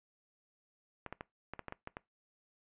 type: clicks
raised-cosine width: 0.5 ms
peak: -26 dBFS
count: 9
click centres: 1.063 / 1.126 / 1.209 / 1.536 / 1.593 / 1.683 / 1.724 / 1.874 / 1.969 s
effects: noise-tail reverb RT60 0.2 s tail -22 dB re dry + resampled to 8000 Hz